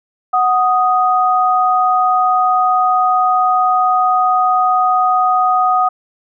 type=tone pair together; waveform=sine; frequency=740 / 1244.5 Hz; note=F#5 / D#6; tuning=0 / 0 cents; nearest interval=major sixth; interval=900 cents; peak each=-13 dBFS; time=0.33-5.89 s; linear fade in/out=10 ms; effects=none